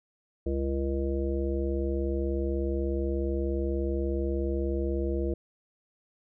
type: harmonic tone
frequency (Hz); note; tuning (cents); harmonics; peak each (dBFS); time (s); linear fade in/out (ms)
68.3; C#2; -25; 1 / 3 / 5 / 7 / 9; -29 / -37 / -31 / -35 / -40; 0.46-5.34; 5
effects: none